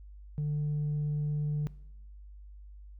triangle tone with tanh clipping, 148.6 Hz, D3, 21 cents sharp, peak -29 dBFS, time 0.38-1.67 s, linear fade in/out 0 ms, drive 6 dB, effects noise-tail reverb RT60 0.7 s tail -19 dB re dry + added 50 Hz sine -46 dBFS peak until 2.99 s

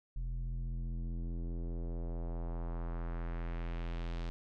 square tone with low-pass filter sweep, 42.38 Hz, E1, 49 cents sharp, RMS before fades -38 dBFS, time 0.16-4.3 s, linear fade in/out 0 ms, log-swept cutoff 100 to 4400 Hz, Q 1.3, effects none

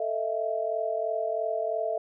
sine tone cluster, 443.7 / 628 / 671 Hz, A4 / D#5 / E5, +14 / +16 / +31 cents, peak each -33 / -31 / -29 dBFS, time 0-1.98 s, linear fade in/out 5 ms, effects none

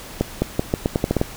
accelerating click train, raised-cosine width 2 ms, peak -4 dBFS, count 10, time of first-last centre 0.21-1.214 s, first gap 210 ms, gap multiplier 0.83, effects pink hiss -37 dBFS RMS until 1.36 s

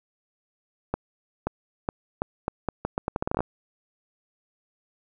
accelerating click train, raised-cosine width 1 ms, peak -11 dBFS, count 17, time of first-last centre 0.94-3.406 s, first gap 530 ms, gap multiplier 0.79, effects none

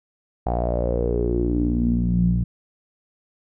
sawtooth tone with low-pass filter sweep, 59.3 Hz, A#1, 30 cents sharp, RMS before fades -21 dBFS, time 0.46-2.44 s, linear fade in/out 5 ms, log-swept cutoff 760 to 150 Hz, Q 7.4, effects none

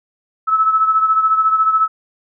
sine beating tone pair, 1300 / 1314 Hz, E6 / E6, -24 / -6 cents, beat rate 14 Hz, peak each -12 / -19 dBFS, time 0.47-1.88 s, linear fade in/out 20 ms, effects none

